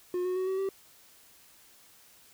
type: tone with pitch steps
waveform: triangle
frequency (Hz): 359.1 / 366 / 373.1 / 380.2 / 387.6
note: F4 / F#4 / F#4 / F#4 / G4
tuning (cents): +48 / -19 / +14 / +47 / -20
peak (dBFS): -26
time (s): 0.14-0.69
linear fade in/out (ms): 2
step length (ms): 110
effects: white hiss -58 dBFS RMS until 2.33 s